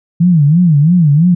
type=tone with vibrato; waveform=sine; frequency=160.4 Hz; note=E3; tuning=47 cents flat; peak=-5 dBFS; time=0.2-1.35 s; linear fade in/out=10 ms; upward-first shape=sine; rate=3 Hz; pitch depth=210 cents each way; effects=none